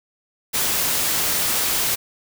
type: noise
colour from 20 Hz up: white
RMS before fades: -21 dBFS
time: 0.53-1.96 s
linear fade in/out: 20 ms
effects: none